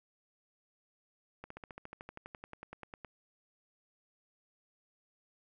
slowing click train, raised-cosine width 0.5 ms, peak -30 dBFS, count 20, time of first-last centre 1.44-3.047 s, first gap 64 ms, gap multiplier 1.03, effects none

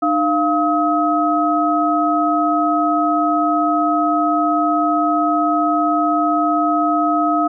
sine tone cluster, 302.6 / 695 / 1274 Hz, D#4 / F5 / D#6, -48 / -9 / +41 cents, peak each -18 dBFS, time 0.02-7.48 s, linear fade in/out 10 ms, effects none

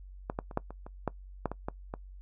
clicks, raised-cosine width 1 ms, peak -18 / -18 / -30 / -14 / -29 / -30 / -15 / -15 / -22 / -19 / -22 dBFS, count 11, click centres 0.299 / 0.389 / 0.512 / 0.574 / 0.706 / 0.865 / 1.077 / 1.457 / 1.516 / 1.685 / 1.939 s, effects noise-tail reverb RT60 0.1 s tail -21 dB re dry + added 47 Hz sine -45 dBFS peak until 2.21 s

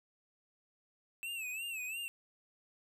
square tone with vibrato, 2637 Hz, E7, in tune, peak -39 dBFS, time 1.23-2.08 s, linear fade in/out 0 ms, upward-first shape sine, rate 2.9 Hz, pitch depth 110 cents each way, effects none

